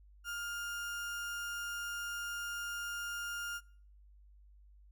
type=tone; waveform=35% pulse; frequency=1409 Hz; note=F6; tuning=15 cents sharp; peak=-36 dBFS; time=0.24-3.61 s; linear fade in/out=50 ms; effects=noise-tail reverb RT60 0.5 s tail -22 dB re dry + added 50 Hz sine -57 dBFS peak until 4.91 s